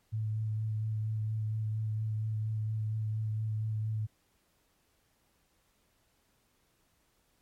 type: tone with vibrato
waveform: sine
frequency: 108.8 Hz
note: A2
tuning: 19 cents flat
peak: -30 dBFS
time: 0.12-4.07 s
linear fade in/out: 20 ms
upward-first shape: sine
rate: 4.3 Hz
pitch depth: 16 cents each way
effects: pink hiss -72 dBFS RMS until 7.41 s + MP3 64 kbps